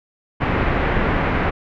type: low-pass noise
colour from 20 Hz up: pink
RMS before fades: -19 dBFS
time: 0.4-1.51 s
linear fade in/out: 20 ms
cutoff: 2300 Hz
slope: 24 dB/octave
effects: none